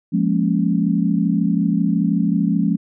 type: chord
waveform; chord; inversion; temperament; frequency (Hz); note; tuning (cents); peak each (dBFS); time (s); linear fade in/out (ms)
sine; Bb minor seventh; second; equal; 174.61 / 207.7 / 233.1 / 277.2; F3 / Ab3 / Bb3 / Db4; 0 / 0 / 0 / 0; -19 / -19 / -24 / -22; 0.12-2.77; 20
effects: none